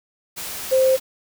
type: tone in noise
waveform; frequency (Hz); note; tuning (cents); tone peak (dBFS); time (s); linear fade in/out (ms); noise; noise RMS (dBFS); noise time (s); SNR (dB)
sine; 523.3; C5; 0; -13; 0.71-0.97; 20; white; -31; 0.36-1; +15
effects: none